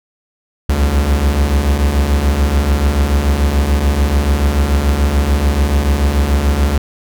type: beating tone pair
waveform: 45% pulse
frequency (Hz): 65.3 / 72.2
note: C2 / D2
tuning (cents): -3 / -29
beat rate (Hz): 6.9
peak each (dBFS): -17 / -12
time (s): 0.69-6.78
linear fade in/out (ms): 5
effects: none